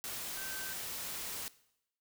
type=tone in noise; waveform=sine; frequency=1547 Hz; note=G6; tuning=23 cents flat; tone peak=-45 dBFS; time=0.37-0.73 s; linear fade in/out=0 ms; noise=white; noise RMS=-41 dBFS; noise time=0.04-1.48 s; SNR=-7 dB; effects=noise-tail reverb RT60 0.8 s tail -19 dB re dry